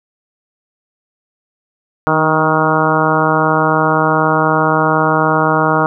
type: harmonic tone with a mistuned harmonic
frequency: 157.3 Hz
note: D#3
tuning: 19 cents sharp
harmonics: 1 / 2 / 3 / 4 / 5 / 6 / 7 / 8 / 9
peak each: -19 / -19 / -19 / -19 / -19 / -19 / -19 / -19 / -19 dBFS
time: 2.07-5.86 s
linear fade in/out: 0 ms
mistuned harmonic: 2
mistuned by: -23 cents
effects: none